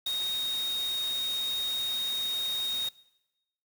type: tone in noise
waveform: sine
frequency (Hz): 3729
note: A#7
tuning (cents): 0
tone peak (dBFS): -28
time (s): 0.06-2.89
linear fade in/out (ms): 5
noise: white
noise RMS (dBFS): -41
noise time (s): 0.06-2.89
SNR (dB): +10
effects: noise-tail reverb RT60 1.0 s tail -22 dB re dry